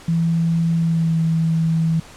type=tone with pitch glide; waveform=sine; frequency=166 to 162.58 Hz; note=E3 to E3; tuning=+12 to -24 cents; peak=-15 dBFS; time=0.08-2 s; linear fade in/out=5 ms; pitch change=-36 cents; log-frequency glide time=0.76-1.18 s; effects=pink hiss -42 dBFS RMS until 2.16 s + low-pass 9000 Hz 12 dB/octave